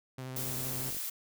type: tone with vibrato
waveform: sawtooth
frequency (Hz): 129.6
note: C3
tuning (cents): -16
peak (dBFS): -35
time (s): 0.18-0.9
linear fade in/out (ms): 5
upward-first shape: sine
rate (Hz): 13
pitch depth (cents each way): 16
type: noise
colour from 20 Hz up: blue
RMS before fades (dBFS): -37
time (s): 0.36-1.1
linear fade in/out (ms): 5
type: click train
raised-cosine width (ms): 2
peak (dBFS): -36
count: 29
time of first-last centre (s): 0.37-0.968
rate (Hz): 46.8
effects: none